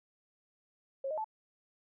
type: tone with pitch steps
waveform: sine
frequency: 542 / 621 / 872 Hz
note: C#5 / D#5 / A5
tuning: -39 / -3 / -16 cents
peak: -33 dBFS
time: 1.04-1.244 s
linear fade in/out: 5 ms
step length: 68 ms
effects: none